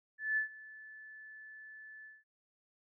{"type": "tone with ADSR envelope", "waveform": "sine", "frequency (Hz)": 1741, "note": "A6", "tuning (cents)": -19, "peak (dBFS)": -28, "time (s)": [0.18, 2.24], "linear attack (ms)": 190, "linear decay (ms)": 110, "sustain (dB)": -21, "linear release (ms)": 190, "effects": []}